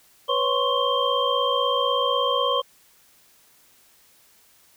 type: tone cluster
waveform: sine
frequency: 494.8 / 551 / 1044 / 1104 / 3164 Hz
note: B4 / C#5 / C6 / C#6 / G7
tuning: +3 / -11 / -4 / -7 / +15 cents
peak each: -26 dBFS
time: 0.28-2.62 s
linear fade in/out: 20 ms
effects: white hiss -57 dBFS RMS until 4.76 s